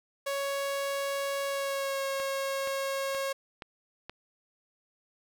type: tone with pitch glide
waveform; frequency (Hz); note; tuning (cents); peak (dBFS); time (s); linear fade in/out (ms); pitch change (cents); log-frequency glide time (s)
sawtooth; 556 to 545.2; C#5 to C#5; +5 to -29; -26; 0.26-3.33; 10; -34; 1.47-2.04
type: click train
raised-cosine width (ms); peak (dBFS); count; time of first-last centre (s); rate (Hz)
0.3; -24; 5; 2.2-4.096; 2.11
effects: none